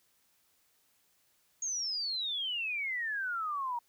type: exponential sweep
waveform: sine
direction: down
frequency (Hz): 6660 to 932.3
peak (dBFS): -32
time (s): 1.62-3.79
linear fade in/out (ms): 5
effects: white hiss -71 dBFS RMS until 3.88 s